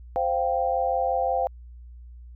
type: chord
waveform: sine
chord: C suspended fourth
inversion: none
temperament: equal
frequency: 523.3 / 698.5 / 784 Hz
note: C5 / F5 / G5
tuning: 0 / 0 / 0 cents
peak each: -26 dBFS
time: 0.16-1.47 s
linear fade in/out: 0 ms
effects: added 60 Hz sine -41 dBFS peak until 2.35 s